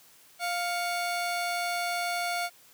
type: tone pair together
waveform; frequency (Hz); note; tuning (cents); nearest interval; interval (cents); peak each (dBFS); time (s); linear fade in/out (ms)
30% pulse; 700.5 / 2224; F5 / C#7; +5 / +5; octave + minor sixth; 2000; -27 / -32; 0.39-2.5; 50
effects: white hiss -57 dBFS RMS until 2.73 s + high-pass 100 Hz 12 dB/octave